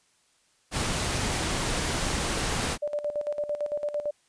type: noise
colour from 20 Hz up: pink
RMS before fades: -28 dBFS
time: 0.71-2.78 s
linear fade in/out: 50 ms
type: tone with tremolo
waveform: sine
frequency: 589 Hz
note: D5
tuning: 5 cents sharp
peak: -25 dBFS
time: 2.82-4.11 s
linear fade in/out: 10 ms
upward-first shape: square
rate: 8.9 Hz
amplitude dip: 70%
effects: white hiss -66 dBFS RMS until 4.28 s + resampled to 22050 Hz